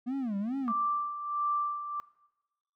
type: tone with vibrato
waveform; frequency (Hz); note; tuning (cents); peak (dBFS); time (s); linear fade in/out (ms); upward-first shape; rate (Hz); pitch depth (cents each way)
triangle; 233.1; A#3; 0; -28; 0.06-0.73; 20; sine; 2.4; 290
type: tone with tremolo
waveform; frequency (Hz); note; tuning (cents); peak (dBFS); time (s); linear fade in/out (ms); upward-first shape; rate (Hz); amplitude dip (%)
sine; 1174.7; D6; 0; -26; 0.68-2; 0; sine; 1.5; 65
effects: noise-tail reverb RT60 1.0 s tail -20 dB re dry